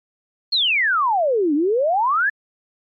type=exponential two-way sweep; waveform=sine; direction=down then up; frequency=4407 to 280 to 1776 Hz; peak=-15 dBFS; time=0.52-2.3 s; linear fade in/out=10 ms; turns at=1.54 s; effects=MP3 48 kbps

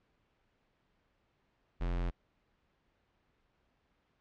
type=tone; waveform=square; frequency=43.65 Hz; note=F1; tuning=in tune; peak=-32 dBFS; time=1.8-2.11 s; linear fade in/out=20 ms; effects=pink hiss -75 dBFS RMS until 4.2 s + low-pass 3000 Hz 12 dB/octave

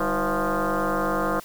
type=tone with frequency modulation; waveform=sine; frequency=368.7 Hz; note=F#4; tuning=6 cents flat; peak=-21 dBFS; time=0-1.4 s; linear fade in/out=5 ms; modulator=172 Hz; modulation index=6; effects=white hiss -46 dBFS RMS until 1.44 s

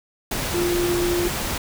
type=tone in noise; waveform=sine; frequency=349.4 Hz; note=F4; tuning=1 cent sharp; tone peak=-20 dBFS; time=0.54-1.28 s; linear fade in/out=5 ms; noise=pink; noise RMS=-26 dBFS; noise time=0.31-1.58 s; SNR=+3 dB; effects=none

